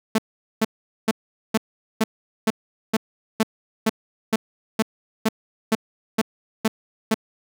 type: tone bursts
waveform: sawtooth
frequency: 220.5 Hz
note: A3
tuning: 4 cents sharp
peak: -12 dBFS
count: 16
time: 0.15-7.144 s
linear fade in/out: 5 ms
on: 34 ms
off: 430 ms
effects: none